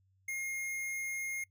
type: tone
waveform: square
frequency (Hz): 2138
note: C7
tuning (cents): +37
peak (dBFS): -36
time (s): 0.28-1.44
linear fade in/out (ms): 5
effects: noise-tail reverb RT60 0.1 s tail -24 dB re dry + added 95 Hz sine -68 dBFS peak until 1.5 s